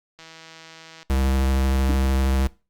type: click train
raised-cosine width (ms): 0.2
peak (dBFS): -26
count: 137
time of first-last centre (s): 0.19-1.03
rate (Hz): 162
type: tone with vibrato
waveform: square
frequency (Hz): 66.4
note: C2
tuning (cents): +26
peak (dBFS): -19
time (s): 1.1-2.47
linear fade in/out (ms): 0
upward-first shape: triangle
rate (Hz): 13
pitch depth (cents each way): 21
type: tone with exponential decay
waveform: sine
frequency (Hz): 292.5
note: D4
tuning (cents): -7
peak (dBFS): -20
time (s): 1.89-2.02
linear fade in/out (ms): 5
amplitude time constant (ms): 27
effects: noise-tail reverb RT60 0.3 s tail -21 dB re dry + Opus 48 kbps